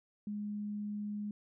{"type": "tone", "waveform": "sine", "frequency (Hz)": 207.7, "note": "G#3", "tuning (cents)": 0, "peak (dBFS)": -36, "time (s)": [0.27, 1.31], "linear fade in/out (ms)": 2, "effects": []}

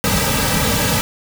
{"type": "noise with comb filter", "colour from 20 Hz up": "pink", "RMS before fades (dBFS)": -17, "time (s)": [0.04, 1.01], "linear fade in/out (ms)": 0, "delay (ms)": 2.8, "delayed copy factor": -0.95, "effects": []}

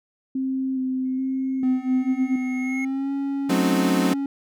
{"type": "tone with vibrato", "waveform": "sine", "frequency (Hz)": 261.6, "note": "C4", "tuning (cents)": 0, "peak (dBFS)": -22, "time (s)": [0.35, 2.36], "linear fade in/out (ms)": 5, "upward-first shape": "square", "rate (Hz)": 1.2, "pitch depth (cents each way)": 15}
{"type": "tone with exponential growth", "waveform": "triangle", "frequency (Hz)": 2168, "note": "C#7", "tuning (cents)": -39, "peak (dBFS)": -26, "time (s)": [1.05, 2.85], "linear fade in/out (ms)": 5, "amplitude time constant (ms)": 390}
{"type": "tone with pitch glide", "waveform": "triangle", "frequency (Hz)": [255.4, 276.9], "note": ["C4", "C#4"], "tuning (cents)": [-42, -2], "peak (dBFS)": -21, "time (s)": [1.63, 4.26], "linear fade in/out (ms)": 2, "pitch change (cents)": 140, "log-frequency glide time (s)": [2.61, 3.12]}
{"type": "chord", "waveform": "35% pulse", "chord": "F# diminished seventh", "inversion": "none", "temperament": "equal", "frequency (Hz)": [185, 220, 261.6, 311.1], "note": ["F#3", "A3", "C4", "Eb4"], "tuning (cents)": [0, 0, 0, 0], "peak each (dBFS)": [-21, -25, -23, -26], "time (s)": [3.49, 4.14], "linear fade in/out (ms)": 10}
{"effects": []}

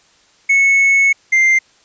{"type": "tone pair in turn", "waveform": "triangle", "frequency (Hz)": [2202, 2093], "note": ["C#7", "C7"], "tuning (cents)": [-12, 0], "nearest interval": "minor second", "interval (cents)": 88, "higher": "first", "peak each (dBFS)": -7, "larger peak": "neither", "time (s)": [[0.49, 1.13], [1.32, 1.59]], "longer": "first", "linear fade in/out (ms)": 10, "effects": ["white hiss -52 dBFS RMS until 1.84 s", "resampled to 16000 Hz"]}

